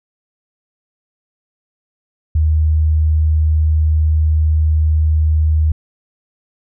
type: tone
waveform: sine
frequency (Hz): 77.78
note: D#2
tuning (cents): 0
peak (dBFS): -10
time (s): 2.35-5.72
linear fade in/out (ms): 5
effects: none